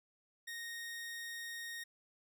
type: tone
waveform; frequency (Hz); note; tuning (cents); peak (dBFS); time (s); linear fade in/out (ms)
sawtooth; 1860; A#6; -4; -39; 0.47-1.84; 10
effects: none